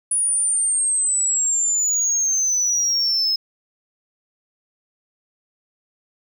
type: exponential sweep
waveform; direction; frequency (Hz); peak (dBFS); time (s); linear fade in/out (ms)
sine; down; 9800 to 5140; -15; 0.11-3.36; 5
effects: tanh soft clip ceiling -15 dBFS